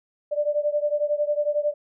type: beating tone pair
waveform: sine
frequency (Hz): 587.3 / 598.3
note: D5 / D5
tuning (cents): 0 / +32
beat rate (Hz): 11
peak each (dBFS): -23 / -25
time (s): 0.31-1.74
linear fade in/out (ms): 20
effects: none